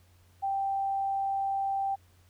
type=tone; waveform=sine; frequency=784 Hz; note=G5; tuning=in tune; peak=-27 dBFS; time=0.42-1.96 s; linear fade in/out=20 ms; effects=added 89 Hz sine -59 dBFS peak until 2.29 s + pink hiss -66 dBFS RMS until 2.29 s